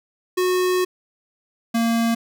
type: tone pair in turn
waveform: square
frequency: 365.5 / 230.3 Hz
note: F#4 / A#3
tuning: -21 / -21 cents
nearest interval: minor sixth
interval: 800 cents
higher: first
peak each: -18 dBFS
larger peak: neither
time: 0.37-0.85 / 1.74-2.15 s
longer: first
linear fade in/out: 10 ms
effects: none